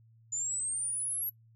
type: exponential sweep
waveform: sine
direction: up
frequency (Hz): 6970 to 11730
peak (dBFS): -31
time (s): 0.32-1.3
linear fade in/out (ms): 10
effects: noise-tail reverb RT60 0.1 s tail -24 dB re dry + added 113 Hz sine -58 dBFS peak until 1.55 s